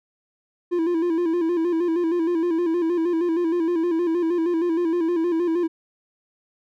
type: tone with vibrato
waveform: triangle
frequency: 338.1 Hz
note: E4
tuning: 44 cents sharp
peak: -17 dBFS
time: 0.71-5.68 s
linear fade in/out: 20 ms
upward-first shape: square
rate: 6.4 Hz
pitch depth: 67 cents each way
effects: none